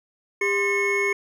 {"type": "tone cluster", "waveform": "triangle", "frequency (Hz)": [400.9, 1041, 1794, 2185], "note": ["G4", "C6", "A6", "C#7"], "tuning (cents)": [39, -9, 33, -26], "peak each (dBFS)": [-22, -30, -30, -21], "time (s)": [0.41, 1.13], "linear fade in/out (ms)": 5, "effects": []}